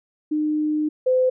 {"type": "tone pair in turn", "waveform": "sine", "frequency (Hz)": [304.2, 511.6], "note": ["D#4", "C5"], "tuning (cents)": [-39, -39], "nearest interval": "major sixth", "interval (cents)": 900, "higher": "second", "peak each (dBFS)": [-19, -15], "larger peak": "second", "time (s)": [[0.31, 0.89], [1.06, 1.3]], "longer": "first", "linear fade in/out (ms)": 10, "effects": []}